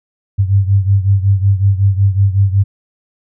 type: beating tone pair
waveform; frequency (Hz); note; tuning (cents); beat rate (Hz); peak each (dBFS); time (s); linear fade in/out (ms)
sine; 97 / 102.4; G2 / G#2; -18 / -24; 5.4; -10 / -14; 0.38-2.64; 20
effects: none